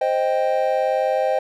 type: chord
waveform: triangle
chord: C minor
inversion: none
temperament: equal with one note detuned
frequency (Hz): 523.3 / 622.3 / 786.7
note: C5 / Eb5 / G5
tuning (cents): 0 / 0 / +6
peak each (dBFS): -19 / -20 / -21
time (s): 0.01-1.39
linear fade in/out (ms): 5
effects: none